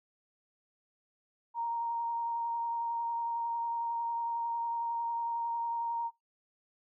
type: tone with vibrato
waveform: sine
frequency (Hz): 932.3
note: A#5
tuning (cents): 0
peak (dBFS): -31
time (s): 1.54-6.11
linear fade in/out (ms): 50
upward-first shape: sine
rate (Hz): 11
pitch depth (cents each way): 12
effects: noise-tail reverb RT60 0.2 s tail -24 dB re dry